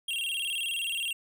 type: tone with vibrato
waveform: square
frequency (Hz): 2984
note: F#7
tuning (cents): +14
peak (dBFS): -30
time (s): 0.08-1.13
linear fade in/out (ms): 5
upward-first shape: square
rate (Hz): 19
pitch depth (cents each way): 140
effects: none